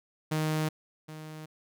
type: tone with echo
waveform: sawtooth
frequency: 155.6 Hz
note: D#3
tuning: in tune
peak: -23 dBFS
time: 0.31-0.69 s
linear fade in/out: 10 ms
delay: 770 ms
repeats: 1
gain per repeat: -14 dB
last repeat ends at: 1.46 s
effects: none

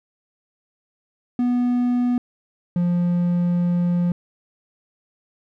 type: tone pair in turn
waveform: triangle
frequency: 245.2 / 175.19 Hz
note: B3 / F3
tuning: -12 / +6 cents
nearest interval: tritone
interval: 582 cents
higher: first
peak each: -15 dBFS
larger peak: neither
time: 1.39-2.18 / 2.76-4.12 s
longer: second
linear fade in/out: 2 ms
effects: none

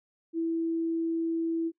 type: tone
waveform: sine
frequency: 329.6 Hz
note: E4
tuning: in tune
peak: -26 dBFS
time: 0.33-1.72 s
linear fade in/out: 50 ms
effects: noise-tail reverb RT60 0.1 s tail -21 dB re dry

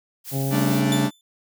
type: noise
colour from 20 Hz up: blue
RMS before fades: -34 dBFS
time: 0.24-0.83 s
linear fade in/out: 50 ms
type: harmonic tone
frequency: 136.1 Hz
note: C#3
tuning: 31 cents flat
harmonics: 1 / 2 / 3 / 4 / 5 / 6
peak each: -23 / -29 / -33 / -35 / -37 / -39 dBFS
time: 0.31-1.1 s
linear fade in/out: 50 ms
type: chord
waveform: 45% pulse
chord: G suspended second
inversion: none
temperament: equal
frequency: 196 / 220 / 293.7 Hz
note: G3 / A3 / D4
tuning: 0 / 0 / 0 cents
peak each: -25 / -26 / -23 dBFS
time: 0.5-1.11 s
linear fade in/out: 50 ms
type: tone with exponential decay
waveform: sawtooth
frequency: 3520 Hz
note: A7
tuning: in tune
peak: -19 dBFS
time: 0.92-1.21 s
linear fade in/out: 1 ms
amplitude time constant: 62 ms
effects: none

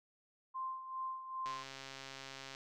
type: tone with tremolo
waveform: sine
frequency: 1046.5 Hz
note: C6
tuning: in tune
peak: -37 dBFS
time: 0.54-1.64 s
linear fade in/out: 20 ms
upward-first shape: sine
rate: 2.5 Hz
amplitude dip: 65%
type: click train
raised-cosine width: 0.2 ms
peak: -30 dBFS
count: 148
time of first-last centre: 1.46-2.549 s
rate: 135 Hz
effects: none

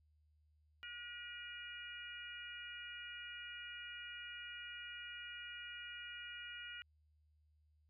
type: harmonic tone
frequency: 480 Hz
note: B4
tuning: 49 cents flat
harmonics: 3 / 4 / 5 / 6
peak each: -51 / -55 / -54 / -51 dBFS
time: 0.83-6.82 s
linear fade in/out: 0 ms
effects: added 76 Hz sine -70 dBFS peak until 7.89 s

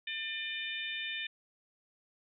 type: harmonic tone with a mistuned harmonic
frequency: 602 Hz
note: D5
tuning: 43 cents sharp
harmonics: 3 / 4 / 5 / 6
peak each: -41 / -40 / -42 / -41 dBFS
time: 0.07-1.27 s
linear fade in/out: 5 ms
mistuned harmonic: 3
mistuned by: -15 cents
effects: none

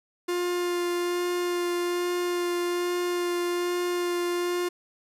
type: tone with vibrato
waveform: 45% pulse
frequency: 352.3 Hz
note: F4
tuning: 15 cents sharp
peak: -25 dBFS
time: 0.28-4.69 s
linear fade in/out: 10 ms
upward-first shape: sine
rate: 1.2 Hz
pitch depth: 9 cents each way
effects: resampled to 32000 Hz + 9-bit

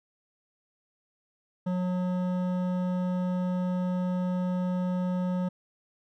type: tone with hard clipping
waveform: triangle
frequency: 181.5 Hz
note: F#3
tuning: 33 cents flat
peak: -28 dBFS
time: 1.66-5.49 s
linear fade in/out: 10 ms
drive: 16 dB
effects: none

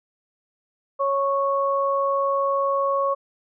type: tone pair together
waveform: sine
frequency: 552.5 / 1105 Hz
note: C#5 / C#6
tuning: -6 / -6 cents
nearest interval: octave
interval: 1200 cents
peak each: -22 dBFS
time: 0.99-3.15 s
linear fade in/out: 20 ms
effects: none

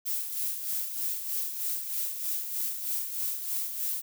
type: noise with tremolo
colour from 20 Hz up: violet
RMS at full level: -30 dBFS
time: 0.05-4.02 s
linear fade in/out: 20 ms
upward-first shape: sine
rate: 3.2 Hz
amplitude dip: 55%
effects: none

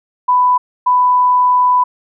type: tone pair in turn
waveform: sine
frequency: 995 / 995 Hz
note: B5 / B5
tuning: +13 / +13 cents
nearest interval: unison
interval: 0 cents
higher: neither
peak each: -8 dBFS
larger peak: neither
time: 0.28-0.58 / 0.86-1.84 s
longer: second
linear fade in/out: 10 ms
effects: none

